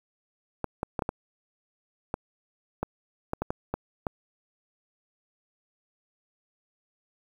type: clicks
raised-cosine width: 1 ms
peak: -14 dBFS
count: 12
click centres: 0.643 / 0.831 / 0.992 / 1.022 / 1.091 / 2.141 / 2.83 / 3.334 / 3.42 / 3.505 / 3.74 / 4.068 s
effects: 8-bit